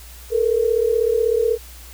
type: tone pair together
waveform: sine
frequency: 438.9 / 475.1 Hz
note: A4 / A#4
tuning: -4 / +33 cents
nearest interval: minor second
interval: 137 cents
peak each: -18 dBFS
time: 0.3-1.58 s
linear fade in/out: 50 ms
effects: added 60 Hz sine -39 dBFS peak until 1.93 s + white hiss -43 dBFS RMS until 1.93 s